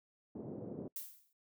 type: band-pass noise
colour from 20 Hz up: white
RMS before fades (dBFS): -45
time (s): 0.35-0.88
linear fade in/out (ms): 5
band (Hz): 120 to 450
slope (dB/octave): 24
type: noise with exponential decay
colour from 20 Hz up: violet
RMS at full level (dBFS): -40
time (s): 0.96-1.33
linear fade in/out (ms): 2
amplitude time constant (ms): 79
effects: noise-tail reverb RT60 0.1 s tail -23 dB re dry